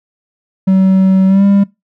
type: tone with pitch glide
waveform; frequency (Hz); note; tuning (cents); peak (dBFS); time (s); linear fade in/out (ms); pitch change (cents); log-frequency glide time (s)
triangle; 190 to 199.22; F#3 to G3; +46 to +28; -4; 0.67-1.64; 10; +82; 1.27-1.44
effects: noise-tail reverb RT60 0.2 s tail -21 dB re dry